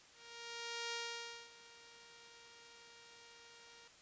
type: tone with ADSR envelope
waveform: 5% pulse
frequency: 467.5 Hz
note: A#4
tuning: 5 cents sharp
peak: -28 dBFS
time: 0.12-3.88 s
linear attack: 800 ms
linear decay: 570 ms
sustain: -19 dB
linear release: 6 ms
effects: white hiss -62 dBFS RMS until 4.01 s + resampled to 16000 Hz